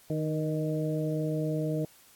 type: harmonic tone with a mistuned harmonic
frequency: 154.8 Hz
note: D#3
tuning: 9 cents flat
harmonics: 1 / 2 / 3 / 4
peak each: -30 / -33 / -35 / -36 dBFS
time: 0.1-1.85 s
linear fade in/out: 2 ms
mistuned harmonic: 3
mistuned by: +25 cents
effects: white hiss -58 dBFS RMS until 2.15 s + AAC 64 kbps